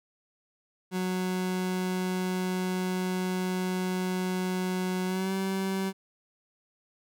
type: tone with pitch glide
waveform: 30% pulse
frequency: 184.2 to 191.8 Hz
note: F#3 to G3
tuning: -7 to -37 cents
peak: -25 dBFS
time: 0.91-5.93 s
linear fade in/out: 50 ms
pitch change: +70 cents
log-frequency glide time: 5.06-5.33 s
effects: none